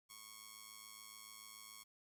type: tone with amplitude modulation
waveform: 5% pulse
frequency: 1100 Hz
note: C#6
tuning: 14 cents flat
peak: -38 dBFS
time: 0.09-1.84 s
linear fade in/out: 20 ms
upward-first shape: sine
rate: 107 Hz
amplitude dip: 75%
effects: 12-bit